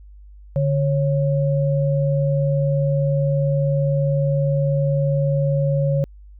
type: tone pair together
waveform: sine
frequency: 145.2 / 548.2 Hz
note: D3 / C#5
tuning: -19 / -19 cents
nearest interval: octave + major seventh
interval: 2300 cents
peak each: -17 / -22 dBFS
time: 0.56-6.04 s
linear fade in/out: 0 ms
effects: added 50 Hz sine -40 dBFS peak until 6.39 s